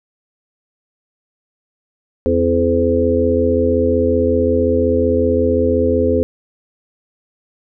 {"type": "harmonic tone with a mistuned harmonic", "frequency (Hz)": 85.5, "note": "F2", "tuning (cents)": -36, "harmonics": [1, 3, 4, 5, 6], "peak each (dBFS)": [-20, -18, -23, -17, -17], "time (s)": [2.26, 6.23], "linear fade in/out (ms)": 0, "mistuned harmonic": 4, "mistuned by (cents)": -51, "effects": []}